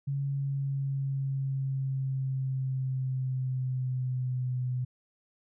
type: tone with pitch glide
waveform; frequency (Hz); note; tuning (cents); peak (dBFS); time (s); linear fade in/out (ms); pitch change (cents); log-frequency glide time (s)
sine; 139.1 to 126.09; C#3 to B2; +6 to +36; -28; 0.07-4.85; 10; -170; 0.26-4.62
effects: none